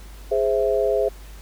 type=chord; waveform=sine; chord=Ab augmented; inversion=none; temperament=equal; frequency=415.3 / 523.3 / 659.3 Hz; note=Ab4 / C5 / E5; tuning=0 / 0 / 0 cents; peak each=-21 / -22 / -23 dBFS; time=0.31-1.09 s; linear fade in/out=10 ms; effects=added 50 Hz sine -38 dBFS peak until 1.41 s + pink hiss -48 dBFS RMS until 1.41 s